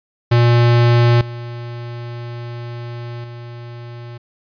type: tone with level steps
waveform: square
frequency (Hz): 119.2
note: A#2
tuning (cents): +39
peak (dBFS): -10 / -27 / -31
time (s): 0.31-4.18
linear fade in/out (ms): 10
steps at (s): 1.21 / 3.24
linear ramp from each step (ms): 2
effects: resampled to 11025 Hz